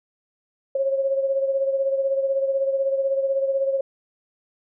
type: beating tone pair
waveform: sine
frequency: 541 / 557 Hz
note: C#5 / C#5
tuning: -42 / +8 cents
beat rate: 16 Hz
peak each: -20 / -28 dBFS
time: 0.75-3.81 s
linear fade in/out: 5 ms
effects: none